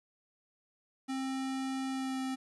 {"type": "tone with pitch glide", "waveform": "square", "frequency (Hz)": [265.2, 262.5], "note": ["C4", "C4"], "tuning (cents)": [23, 6], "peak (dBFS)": -34, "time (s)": [1.08, 2.36], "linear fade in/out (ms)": 20, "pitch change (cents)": -17, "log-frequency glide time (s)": [1.9, 2.2], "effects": ["resampled to 24000 Hz", "11-bit"]}